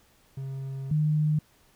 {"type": "tone pair in turn", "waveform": ["triangle", "sine"], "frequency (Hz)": [134.9, 152.39], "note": ["C#3", "D#3"], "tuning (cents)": [-47, -36], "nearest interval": "major second", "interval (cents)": 211, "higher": "second", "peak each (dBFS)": [-30, -21], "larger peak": "second", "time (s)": [[0.37, 0.91], [0.91, 1.39]], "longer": "first", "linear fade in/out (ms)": 5, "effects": ["pink hiss -62 dBFS RMS until 1.75 s"]}